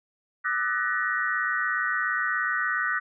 sine tone cluster, 1196 / 1293 / 1492 / 1769 / 1896 Hz, D6 / E6 / F#6 / A6 / A#6, +31 / -34 / +14 / +9 / +29 cents, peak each -33 / -33 / -27 / -35 / -29 dBFS, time 0.44-3 s, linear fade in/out 20 ms, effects none

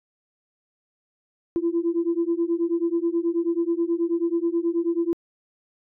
sine beating tone pair, 333.6 / 342.9 Hz, E4 / F4, +21 / -32 cents, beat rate 9.3 Hz, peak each -23 dBFS, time 1.56-5.13 s, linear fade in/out 0 ms, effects tanh soft clip ceiling -14 dBFS

